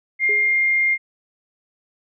sine tone, 2116 Hz, C7, 19 cents sharp, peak -15 dBFS, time 0.19-0.98 s, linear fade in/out 50 ms
sine tone with exponential decay, 415.3 Hz, G#4, in tune, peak -25 dBFS, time 0.29-0.68 s, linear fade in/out 2 ms, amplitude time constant 83 ms
effects none

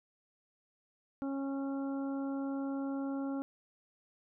harmonic tone, 274.2 Hz, C#4, 19 cents flat, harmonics 1 / 2 / 3 / 4 / 5, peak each -34 / -44 / -48 / -54 / -51 dBFS, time 1.22-3.42 s, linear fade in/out 0 ms, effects none

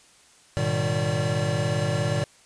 square tone cluster, 105 / 122.4 / 152.7 / 195.2 / 576 Hz, G#2 / B2 / D#3 / G3 / D5, +19 / -15 / -32 / -7 / -34 cents, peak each -30 / -29 / -28 / -37 / -30 dBFS, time 0.57-2.24 s, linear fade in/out 0 ms, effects white hiss -55 dBFS RMS until 2.45 s + resampled to 22050 Hz

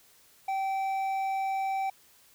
triangle tone with hard clipping, 774 Hz, G5, 22 cents flat, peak -29 dBFS, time 0.48-1.9 s, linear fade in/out 5 ms, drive 9 dB, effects white hiss -60 dBFS RMS until 2.34 s

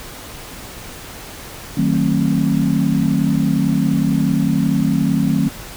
sine chord, D# diminished seventh, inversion none, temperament just, 155.56 / 186.68 / 224 / 268.8 Hz, D#3 / F#3 / A3 / C4, 0 / +16 / +31 / +47 cents, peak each -19 dBFS, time 1.77-5.49 s, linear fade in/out 5 ms, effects pink hiss -34 dBFS RMS until 5.76 s

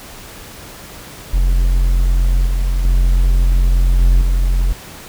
triangle tone with level steps, 44.18 Hz, F1, 21 cents sharp, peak -8 / -11 / -7 / -5 / -9 dBFS, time 1.33-4.73 s, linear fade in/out 10 ms, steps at 2.46 / 2.85 / 4.01 / 4.21 s, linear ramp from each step 2 ms, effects pink hiss -35 dBFS RMS until 5.08 s

